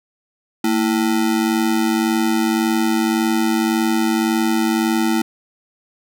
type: ring-modulated tone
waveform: square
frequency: 277.2 Hz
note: C#4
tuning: in tune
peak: -13 dBFS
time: 0.64-5.22 s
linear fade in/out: 5 ms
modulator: 50.9 Hz
effects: none